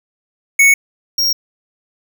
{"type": "tone pair in turn", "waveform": "square", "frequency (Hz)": [2217, 5586], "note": ["C#7", "F8"], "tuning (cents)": [0, -1], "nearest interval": "octave + major third", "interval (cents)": 1599, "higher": "second", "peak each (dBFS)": [-7, -13], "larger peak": "first", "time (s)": [[0.59, 0.74], [1.18, 1.33]], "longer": "neither", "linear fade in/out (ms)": 5, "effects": []}